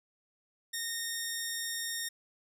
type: tone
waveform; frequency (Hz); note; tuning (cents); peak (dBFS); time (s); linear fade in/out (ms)
10% pulse; 1844; A#6; -19; -25; 0.73-2.09; 10
effects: none